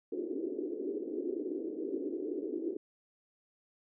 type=band-pass noise; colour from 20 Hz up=white; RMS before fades=-37 dBFS; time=0.12-2.77 s; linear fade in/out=5 ms; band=290 to 410 Hz; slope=48 dB/octave; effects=none